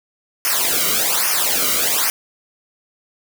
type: noise with flanger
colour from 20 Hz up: white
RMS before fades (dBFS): -18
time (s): 0.45-2.1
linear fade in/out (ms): 0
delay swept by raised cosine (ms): 0.25 to 1.18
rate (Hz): 1.2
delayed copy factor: -1
effects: none